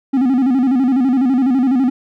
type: tone with vibrato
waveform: triangle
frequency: 258.8 Hz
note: C4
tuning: 19 cents flat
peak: -9 dBFS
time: 0.13-1.9 s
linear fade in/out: 10 ms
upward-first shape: square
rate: 12 Hz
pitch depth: 93 cents each way
effects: none